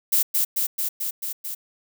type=noise with echo; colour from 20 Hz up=violet; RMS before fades=-19 dBFS; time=0.12-0.23 s; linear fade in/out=10 ms; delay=220 ms; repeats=6; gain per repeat=-2 dB; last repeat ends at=1.55 s; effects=none